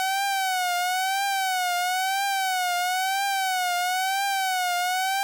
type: tone with vibrato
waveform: sawtooth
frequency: 750 Hz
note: F#5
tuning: 23 cents sharp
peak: -19 dBFS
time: 0-5.23 s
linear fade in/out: 0 ms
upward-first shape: triangle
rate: 1 Hz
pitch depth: 110 cents each way
effects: none